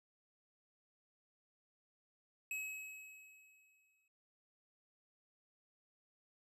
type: tone with exponential decay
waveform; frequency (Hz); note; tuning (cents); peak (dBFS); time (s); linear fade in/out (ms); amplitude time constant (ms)
square; 2563; E7; -49; -39; 2.51-4.08; 2; 340
effects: resampled to 32000 Hz